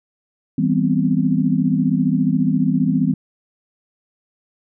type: chord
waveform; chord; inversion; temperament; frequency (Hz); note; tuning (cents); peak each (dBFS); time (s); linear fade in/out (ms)
sine; C major seventh; first; equal with one note detuned; 162.36 / 196 / 246.9 / 261.6; E3 / G3 / B3 / C4; -26 / 0 / 0 / 0; -20; 0.58-3.14; 5
effects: none